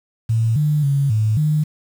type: tone with pitch steps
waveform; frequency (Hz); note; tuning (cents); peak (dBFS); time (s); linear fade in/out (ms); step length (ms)
sine; 113.1 / 149.8 / 139.8 / 108.5 / 152.2; A2 / D3 / C#3 / A2 / D#3; +48 / +35 / +15 / -24 / -38; -14; 0.29-1.64; 10; 270
effects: 7-bit